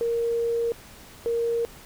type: tone pair in turn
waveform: sine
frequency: 466.2 / 466.2 Hz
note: A#4 / A#4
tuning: 0 / 0 cents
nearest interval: unison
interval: 0 cents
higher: neither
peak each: -22 dBFS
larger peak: neither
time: 0.01-0.72 / 1.26-1.65 s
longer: first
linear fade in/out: 0 ms
effects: pink hiss -47 dBFS RMS until 1.85 s